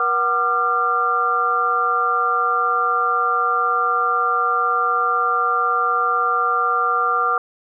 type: tone cluster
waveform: sine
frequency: 478.9 / 747 / 1194 / 1378 Hz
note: A#4 / F#5 / D6 / F6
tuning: +47 / +16 / +28 / -24 cents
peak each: -27 / -26 / -18 / -21 dBFS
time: 0-7.38 s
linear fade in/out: 2 ms
effects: none